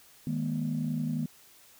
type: chord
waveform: sine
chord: D# suspended fourth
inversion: none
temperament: equal with one note detuned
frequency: 155.56 / 207.7 / 238.9 Hz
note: D#3 / G#3 / A#3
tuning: 0 / 0 / +43 cents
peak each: -31 / -35 / -31 dBFS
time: 0.27-1.26 s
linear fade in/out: 2 ms
effects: tanh soft clip ceiling -21 dBFS + white hiss -57 dBFS RMS until 1.79 s